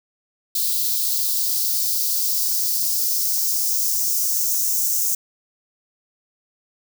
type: noise with high-pass filter sweep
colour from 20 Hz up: violet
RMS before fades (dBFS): -21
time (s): 0.55-5.15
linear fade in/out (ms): 5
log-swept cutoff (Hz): 4100 to 6300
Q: 3
effects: none